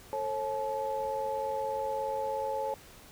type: tone cluster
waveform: sine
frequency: 445.1 / 542 / 861 Hz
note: A4 / C#5 / A5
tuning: +20 / -39 / -38 cents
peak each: -38 / -33 / -33 dBFS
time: 0.13-2.74 s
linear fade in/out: 0 ms
effects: tanh soft clip ceiling -21 dBFS + pink hiss -53 dBFS RMS until 3.11 s